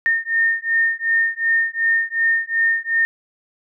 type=beating tone pair; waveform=sine; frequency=1824 / 1826.7 Hz; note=A#6 / A#6; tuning=-38 / -36 cents; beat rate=2.7 Hz; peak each=-19 dBFS; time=0.06-3.05 s; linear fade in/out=0 ms; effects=none